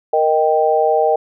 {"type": "chord", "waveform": "sine", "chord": "Eb major", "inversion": "second", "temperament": "equal", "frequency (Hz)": [466.2, 622.3, 784], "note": ["Bb4", "Eb5", "G5"], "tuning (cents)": [0, 0, 0], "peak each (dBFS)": -16, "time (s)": [0.13, 1.16], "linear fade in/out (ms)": 5, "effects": []}